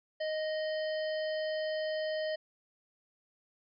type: harmonic tone with a mistuned harmonic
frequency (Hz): 622.3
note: D#5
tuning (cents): 0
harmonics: 1 / 3 / 5 / 7 / 8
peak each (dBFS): -32 / -42 / -46 / -49 / -50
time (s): 0.2-2.36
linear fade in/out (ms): 10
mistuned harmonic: 5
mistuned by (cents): -21
effects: none